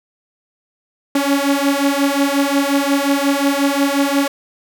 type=beating tone pair; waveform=sawtooth; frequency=277.2 / 282.8 Hz; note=C#4 / C#4; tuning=0 / +35 cents; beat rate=5.6 Hz; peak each=-13 dBFS; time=1.15-4.28 s; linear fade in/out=5 ms; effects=none